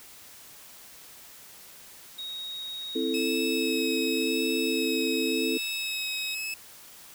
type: tone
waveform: sine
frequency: 3773 Hz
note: A#7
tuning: 20 cents sharp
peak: -34 dBFS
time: 2.18-6.35 s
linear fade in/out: 10 ms
type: chord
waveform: sine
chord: A minor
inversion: first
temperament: equal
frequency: 261.6 / 329.6 / 440 Hz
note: C4 / E4 / A4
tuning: 0 / 0 / 0 cents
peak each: -30 dBFS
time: 2.95-5.58 s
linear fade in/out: 10 ms
type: tone with vibrato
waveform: sawtooth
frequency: 2586 Hz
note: E7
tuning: 34 cents flat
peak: -28 dBFS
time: 3.14-6.54 s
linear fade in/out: 2 ms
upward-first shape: sine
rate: 0.91 Hz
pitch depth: 21 cents each way
effects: white hiss -49 dBFS RMS until 7.14 s